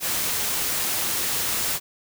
white noise, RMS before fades -25 dBFS, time 0-1.8 s, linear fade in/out 50 ms, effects none

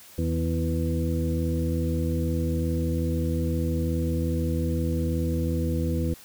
harmonic tone with a mistuned harmonic, 82.41 Hz, E2, in tune, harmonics 1 / 2 / 3 / 4 / 6, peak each -26 / -29 / -31 / -32 / -34 dBFS, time 0.18-6.14 s, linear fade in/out 5 ms, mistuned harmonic 2, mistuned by -34 cents, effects white hiss -49 dBFS RMS until 6.24 s

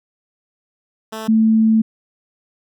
10% pulse / sine tone pair in turn, 220 / 221.2 Hz, A3 / A3, 0 / +9 cents, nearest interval unison, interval 9 cents, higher second, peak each -18 / -10 dBFS, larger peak second, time 1.12-1.28 / 1.28-1.82 s, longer second, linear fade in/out 10 ms, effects none

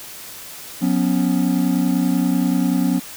triangle chord, F# suspended fourth, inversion none, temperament equal with one note detuned, 181.4 / 246.9 / 277.2 Hz, F#3 / B3 / C#4, -34 / 0 / 0 cents, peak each -18 dBFS, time 0.81-3 s, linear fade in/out 20 ms, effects white hiss -36 dBFS RMS until 3.16 s

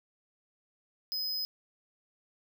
square tone, 5040 Hz, D#8, 21 cents sharp, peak -32 dBFS, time 1.12-1.45 s, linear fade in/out 0 ms, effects none

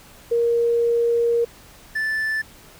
sine / triangle tone pair in turn, 469.2 / 1756.7 Hz, A#4 / A6, +11 / -3 cents, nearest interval octave + major seventh, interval 2286 cents, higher second, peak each -16 / -19 dBFS, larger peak first, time 0.31-1.45 / 1.95-2.42 s, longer first, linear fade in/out 10 ms, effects pink hiss -47 dBFS RMS until 2.79 s

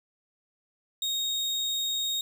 35% pulse tone, 3729 Hz, A#7, in tune, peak -25 dBFS, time 1.02-2.21 s, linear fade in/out 2 ms, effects none

